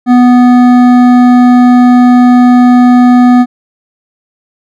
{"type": "tone with hard clipping", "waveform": "triangle", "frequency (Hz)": 246.9, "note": "B3", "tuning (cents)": 0, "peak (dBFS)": -3, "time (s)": [0.06, 3.46], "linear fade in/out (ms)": 50, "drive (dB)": 15, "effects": []}